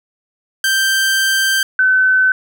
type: tone pair in turn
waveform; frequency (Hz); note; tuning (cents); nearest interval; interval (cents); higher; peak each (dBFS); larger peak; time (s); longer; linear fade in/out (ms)
sawtooth / sine; 1568 / 1519; G6 / F#6; 0 / +45; minor second; 55; first; -9; neither; 0.64-1.63 / 1.79-2.32; first; 2
effects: none